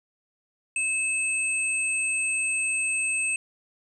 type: tone pair together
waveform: sine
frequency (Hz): 2607 / 8310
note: E7 / C9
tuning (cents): -20 / -13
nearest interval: octave + minor sixth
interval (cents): 2007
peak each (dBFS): -25 / -28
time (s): 0.76-3.36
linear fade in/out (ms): 2
effects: none